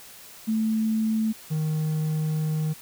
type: tone pair in turn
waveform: sine / triangle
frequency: 220 / 155.56 Hz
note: A3 / D#3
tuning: 0 / 0 cents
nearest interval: tritone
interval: 600 cents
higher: first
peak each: -21 dBFS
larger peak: neither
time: 0.47-1.33 / 1.5-2.74 s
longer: second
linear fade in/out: 20 ms
effects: white hiss -46 dBFS RMS until 2.81 s

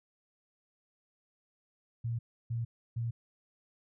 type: tone bursts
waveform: sine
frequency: 116.54 Hz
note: A#2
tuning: in tune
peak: -31 dBFS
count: 3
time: 2.04-3.11 s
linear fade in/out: 10 ms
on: 150 ms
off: 310 ms
effects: none

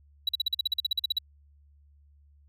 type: tone bursts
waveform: triangle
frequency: 3918 Hz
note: B7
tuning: 15 cents flat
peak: -21 dBFS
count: 15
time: 0.27-1.186 s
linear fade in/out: 5 ms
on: 20 ms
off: 44 ms
effects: added 72 Hz sine -56 dBFS peak until 2.48 s

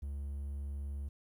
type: tone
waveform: triangle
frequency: 70.4 Hz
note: C#2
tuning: 27 cents sharp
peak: -35 dBFS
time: 0.02-1.09 s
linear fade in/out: 10 ms
effects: 12-bit

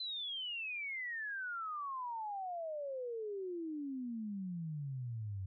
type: exponential sweep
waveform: sine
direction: down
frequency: 4077 to 92.5 Hz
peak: -38 dBFS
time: 0-5.46 s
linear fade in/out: 5 ms
effects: MP3 48 kbps

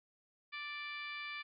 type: harmonic tone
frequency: 587.3 Hz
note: D5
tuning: in tune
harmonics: 2 / 3 / 4 / 5 / 6 / 7 / 8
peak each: -49 / -48 / -44 / -54 / -52 / -59 / -57 dBFS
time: 0.52-1.43 s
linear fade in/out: 20 ms
effects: none

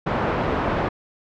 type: low-pass noise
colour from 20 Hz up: white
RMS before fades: -23 dBFS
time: 0.06-0.89 s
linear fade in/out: 10 ms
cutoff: 900 Hz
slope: 12 dB/octave
effects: low-pass 4000 Hz 12 dB/octave

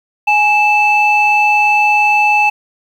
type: tone pair together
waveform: sine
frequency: 834.5 / 2637 Hz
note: G#5 / E7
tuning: +8 / 0 cents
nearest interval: octave + minor sixth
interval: 1992 cents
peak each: -10 dBFS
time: 0.27-2.5 s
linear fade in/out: 10 ms
effects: tanh soft clip ceiling -2 dBFS + 7-bit

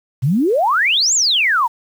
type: exponential two-way sweep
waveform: sine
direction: up then down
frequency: 116.9 to 7620 to 881 Hz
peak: -12 dBFS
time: 0.22-1.68 s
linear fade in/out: 20 ms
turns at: 1.14 s
effects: 7-bit

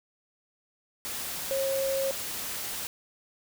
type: tone in noise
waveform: sine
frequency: 541 Hz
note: C#5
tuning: 42 cents flat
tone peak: -26 dBFS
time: 1.51-2.11 s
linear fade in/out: 0 ms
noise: white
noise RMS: -35 dBFS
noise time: 1.05-2.87 s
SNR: +6 dB
effects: none

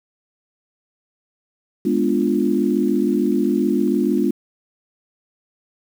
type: chord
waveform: sine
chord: G# diminished seventh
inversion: none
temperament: equal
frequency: 207.7 / 246.9 / 293.7 / 349.2 Hz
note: G#3 / B3 / D4 / F4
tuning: 0 / 0 / 0 / 0 cents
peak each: -21 dBFS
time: 1.85-4.31 s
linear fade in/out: 5 ms
effects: 7-bit

